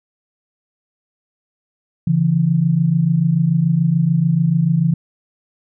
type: tone pair together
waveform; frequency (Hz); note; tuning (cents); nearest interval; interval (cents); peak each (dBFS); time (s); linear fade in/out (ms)
sine; 140.8 / 167.7; C#3 / E3; +27 / +30; minor third; 303; -17 / -14; 2.07-4.94; 5
effects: none